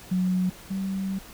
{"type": "tone pair in turn", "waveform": "sine", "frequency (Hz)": [183.7, 192.63], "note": ["F#3", "G3"], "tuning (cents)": [-12, -30], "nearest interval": "minor second", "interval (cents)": 82, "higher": "second", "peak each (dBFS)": [-21, -26], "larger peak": "first", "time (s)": [[0.11, 0.5], [0.7, 1.19]], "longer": "second", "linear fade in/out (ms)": 10, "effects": ["pink hiss -46 dBFS RMS until 1.33 s"]}